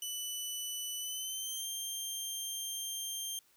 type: tone with pitch glide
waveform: 15% pulse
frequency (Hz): 2980 to 3175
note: F#7 to G7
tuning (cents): +12 to +21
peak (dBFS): -30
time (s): 0.02-3.39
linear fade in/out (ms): 2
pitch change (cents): +109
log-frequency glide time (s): 0.99-1.67
effects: white hiss -68 dBFS RMS until 3.56 s